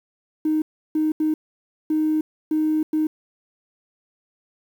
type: tone bursts at uneven times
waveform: triangle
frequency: 310.2 Hz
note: D#4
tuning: 5 cents flat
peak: -14 dBFS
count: 6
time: 0.45-0.62 / 0.95-1.12 / 1.2-1.34 / 1.9-2.21 / 2.51-2.83 / 2.93-3.07 s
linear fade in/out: 5 ms
effects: tanh soft clip ceiling -15 dBFS + 8-bit